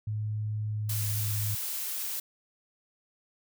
sine tone with pitch glide, 106.8 to 105.03 Hz, G#2 to G#2, +49 to +20 cents, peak -29 dBFS, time 0.07-1.55 s, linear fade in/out 5 ms, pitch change -29 cents, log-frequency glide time 0.66-1.28 s
blue noise, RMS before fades -34 dBFS, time 0.89-2.2 s, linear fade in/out 5 ms
effects none

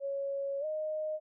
sine tone with pitch glide, 554.4 to 618.7 Hz, C#5 to D#5, 0 to -10 cents, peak -32 dBFS, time 0-1.2 s, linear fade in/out 50 ms, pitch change +190 cents, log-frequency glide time 0.6-0.65 s, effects none

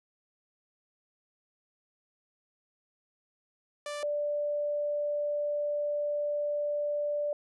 sawtooth / sine tone pair in turn, 587.3 / 587.3 Hz, D5 / D5, 0 / 0 cents, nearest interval unison, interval 0 cents, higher neither, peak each -31 / -28 dBFS, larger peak second, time 3.86-4.03 / 4.03-7.33 s, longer second, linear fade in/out 2 ms, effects resampled to 24000 Hz

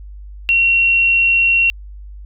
sine tone, 2735 Hz, F7, 37 cents flat, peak -10 dBFS, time 0.49-1.7 s, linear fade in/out 0 ms, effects added 50 Hz sine -31 dBFS peak until 2.25 s

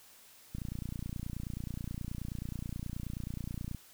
click train, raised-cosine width 5 ms, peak -26 dBFS, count 95, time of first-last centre 0.55-3.747 s, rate 29.4 Hz, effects white hiss -58 dBFS RMS until 3.93 s

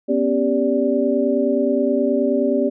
sine tone cluster, 245.4 / 274.9 / 394.9 / 581 Hz, B3 / C#4 / G4 / D5, -11 / -14 / +13 / -19 cents, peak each -21 dBFS, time 0.08-2.7 s, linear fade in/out 20 ms, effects none

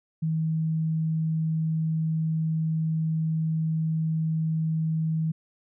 sine tone, 159.7 Hz, D#3, 45 cents sharp, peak -23 dBFS, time 0.22-5.32 s, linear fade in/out 10 ms, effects none

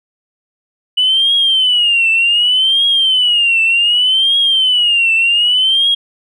sine tone with vibrato, 2960 Hz, F#7, in tune, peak -8 dBFS, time 0.97-5.95 s, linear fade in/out 10 ms, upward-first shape triangle, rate 0.66 Hz, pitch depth 190 cents each way, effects tanh soft clip ceiling -4 dBFS

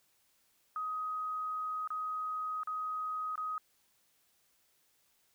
sine tone with dropouts, 1257 Hz, D#6, 17 cents sharp, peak -34 dBFS, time 0.76-3.58 s, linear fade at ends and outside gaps 1 ms, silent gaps 1.875-1.904 / 2.633-2.673 / 3.356-3.378 s, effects white hiss -72 dBFS RMS until 5.34 s

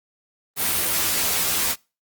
white noise with comb filter, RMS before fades -22 dBFS, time 0.56-1.76 s, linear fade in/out 50 ms, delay 12 ms, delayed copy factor +0.55, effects noise-tail reverb RT60 0.3 s tail -25 dB re dry + Opus 32 kbps

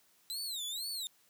sawtooth tone with vibrato, 3926 Hz, B7, 11 cents flat, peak -34 dBFS, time 0.3-1.07 s, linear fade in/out 0 ms, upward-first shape sine, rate 2.1 Hz, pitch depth 230 cents each way, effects white hiss -68 dBFS RMS until 1.29 s + high-pass 100 Hz 12 dB/octave

